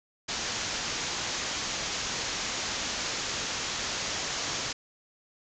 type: low-pass noise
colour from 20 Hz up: white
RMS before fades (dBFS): -33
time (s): 0.28-4.73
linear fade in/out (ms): 10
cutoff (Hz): 7100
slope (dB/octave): 96
effects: none